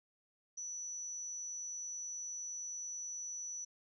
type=tone with amplitude modulation; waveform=sine; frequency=5930 Hz; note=F#8; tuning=3 cents sharp; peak=-39 dBFS; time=0.57-3.65 s; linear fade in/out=10 ms; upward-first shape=sine; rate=249 Hz; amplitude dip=35%; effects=none